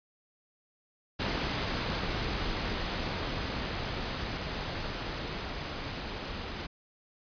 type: noise with level ramp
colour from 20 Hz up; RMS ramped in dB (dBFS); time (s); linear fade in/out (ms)
pink; -31 to -38; 1.19-6.67; 10
effects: resampled to 11025 Hz